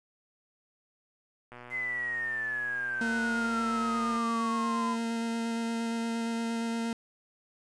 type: click train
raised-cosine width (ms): 0.5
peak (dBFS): -31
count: 324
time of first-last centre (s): 1.52-4.168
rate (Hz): 122
type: exponential sweep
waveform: sine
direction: down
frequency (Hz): 2065 to 999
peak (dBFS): -30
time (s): 1.7-4.97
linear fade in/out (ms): 50
type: tone with vibrato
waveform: 40% pulse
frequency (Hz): 230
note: A#3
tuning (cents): -23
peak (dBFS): -29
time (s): 3.01-6.93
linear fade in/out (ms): 2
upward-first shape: square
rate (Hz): 8.6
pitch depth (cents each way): 8
effects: resampled to 22050 Hz + 10-bit